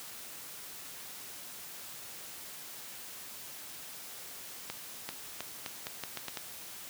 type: accelerating click train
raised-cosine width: 0.2 ms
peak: -19 dBFS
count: 9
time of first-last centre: 4.7-6.372 s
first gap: 390 ms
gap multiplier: 0.81
effects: white hiss -46 dBFS RMS until 6.89 s + high-pass 80 Hz 12 dB/octave